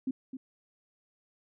sine tone with echo, 261.6 Hz, C4, in tune, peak -28 dBFS, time 0.07-0.11 s, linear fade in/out 5 ms, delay 260 ms, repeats 1, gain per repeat -9 dB, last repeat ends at 0.37 s, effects none

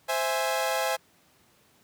sawtooth chord, C augmented, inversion none, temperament equal, 523.3 / 659.3 / 830.6 Hz, C5 / E5 / G#5, 0 / 0 / 0 cents, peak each -26 dBFS, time 0.08-0.97 s, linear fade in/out 20 ms, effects pink hiss -62 dBFS RMS until 1.83 s + high-pass 100 Hz 12 dB/octave

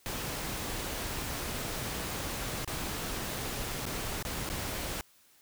pink noise with dropouts, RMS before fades -36 dBFS, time 0.06-5.01 s, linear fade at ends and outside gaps 0 ms, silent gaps 2.646-2.676 / 3.855-3.864 / 4.226-4.25 / 4.491-4.5 s, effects white hiss -63 dBFS RMS until 5.41 s

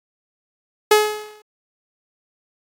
sawtooth tone with exponential decay, 424.2 Hz, G#4, 37 cents sharp, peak -4 dBFS, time 0.91-1.42 s, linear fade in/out 5 ms, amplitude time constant 110 ms, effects AAC 64 kbps

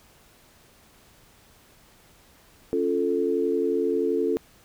sine chord, Db augmented, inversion none, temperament equal, 277.2 / 349.2 / 440 Hz, Db4 / F4 / A4, 0 / 0 / 0 cents, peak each -28 / -26 / -24 dBFS, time 2.73-4.37 s, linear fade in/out 0 ms, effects pink hiss -56 dBFS RMS until 4.64 s

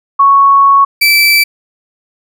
sine / 30% pulse tone pair in turn, 1108.7 / 2322 Hz, C#6 / D7, 0 / -20 cents, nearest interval octave + minor second, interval 1280 cents, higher second, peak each -3 dBFS, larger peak neither, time 0.19-0.85 / 1.01-1.44 s, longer first, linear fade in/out 10 ms, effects none

